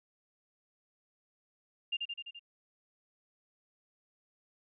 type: tone with echo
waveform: sine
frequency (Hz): 2801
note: F7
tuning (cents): +4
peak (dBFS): -30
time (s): 1.92-1.97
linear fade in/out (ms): 10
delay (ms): 85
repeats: 5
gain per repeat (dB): -3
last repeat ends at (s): 2.395
effects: none